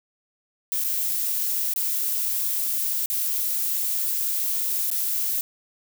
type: noise with dropouts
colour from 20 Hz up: violet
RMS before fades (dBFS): -25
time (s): 0.72-5.41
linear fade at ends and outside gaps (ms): 0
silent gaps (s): 0.839-0.846 / 1.737-1.761 / 3.059-3.1 / 4.902-4.914
effects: none